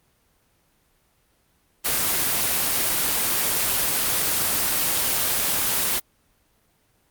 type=noise; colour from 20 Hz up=white; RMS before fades=-22 dBFS; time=1.84-6 s; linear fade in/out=20 ms; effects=pink hiss -64 dBFS RMS until 7.1 s + Opus 24 kbps